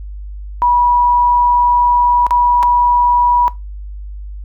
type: tone with dropouts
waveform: sine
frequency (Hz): 972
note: B5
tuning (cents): -28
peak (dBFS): -9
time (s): 0.62-3.48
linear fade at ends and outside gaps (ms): 0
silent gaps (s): 2.266-2.308 / 2.628-2.632
effects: noise-tail reverb RT60 0.2 s tail -18 dB re dry + added 50 Hz sine -25 dBFS peak until 4.44 s